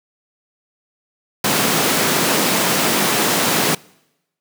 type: high-pass noise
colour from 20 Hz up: pink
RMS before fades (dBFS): -17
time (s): 1.44-3.75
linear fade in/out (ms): 5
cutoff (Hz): 160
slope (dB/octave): 24
effects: noise-tail reverb RT60 0.9 s tail -25 dB re dry